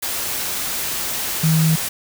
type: tone in noise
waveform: sine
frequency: 159.5 Hz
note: D#3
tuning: 43 cents sharp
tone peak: -13 dBFS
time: 1.43-1.76 s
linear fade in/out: 10 ms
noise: white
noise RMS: -24 dBFS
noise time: 0.02-1.89 s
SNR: +8 dB
effects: none